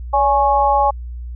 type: tone with amplitude modulation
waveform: sine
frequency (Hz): 835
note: G#5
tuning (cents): +9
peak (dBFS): -7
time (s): 0.13-0.91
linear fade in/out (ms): 10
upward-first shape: sine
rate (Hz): 263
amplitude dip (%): 100
effects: added 60 Hz sine -26 dBFS peak until 1.35 s